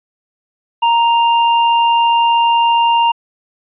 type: tone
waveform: square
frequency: 932.3 Hz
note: A#5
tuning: in tune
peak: -10 dBFS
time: 0.82-3.12 s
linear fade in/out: 10 ms
effects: resampled to 8000 Hz